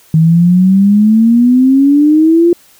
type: exponential sweep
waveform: sine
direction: up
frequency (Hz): 157.3 to 349.2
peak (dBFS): -4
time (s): 0.14-2.53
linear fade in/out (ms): 2
effects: white hiss -45 dBFS RMS until 2.79 s